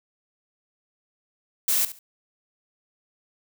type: noise with echo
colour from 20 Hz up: blue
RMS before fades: -22 dBFS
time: 1.68-1.85 s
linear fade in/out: 2 ms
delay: 70 ms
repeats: 2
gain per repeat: -14 dB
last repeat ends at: 1.99 s
effects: none